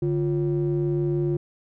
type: ring-modulated tone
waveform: triangle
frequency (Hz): 102.3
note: G#2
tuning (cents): -26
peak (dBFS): -16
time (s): 0.02-1.37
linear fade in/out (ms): 5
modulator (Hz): 248
effects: none

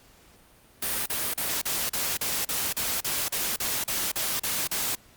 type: noise bursts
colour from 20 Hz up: white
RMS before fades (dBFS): -28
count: 15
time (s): 0.82-4.952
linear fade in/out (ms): 5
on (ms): 240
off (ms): 38
effects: pink hiss -56 dBFS RMS until 5.16 s + Opus 48 kbps

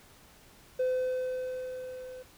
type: tone with level ramp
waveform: triangle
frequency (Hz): 510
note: C5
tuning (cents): -44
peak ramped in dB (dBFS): -22 to -40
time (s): 0.79-2.23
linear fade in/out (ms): 10
effects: tanh soft clip ceiling -20 dBFS + pink hiss -57 dBFS RMS until 2.37 s

